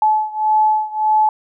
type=beating tone pair; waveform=sine; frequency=860 / 861.7 Hz; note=A5 / A5; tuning=-40 / -36 cents; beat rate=1.7 Hz; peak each=-15 / -17 dBFS; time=0.02-1.29 s; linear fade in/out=2 ms; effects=none